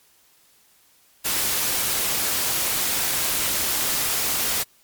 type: noise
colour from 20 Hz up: white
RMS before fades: -23 dBFS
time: 1.24-4.64 s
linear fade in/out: 20 ms
effects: white hiss -58 dBFS RMS until 4.83 s + MP3 96 kbps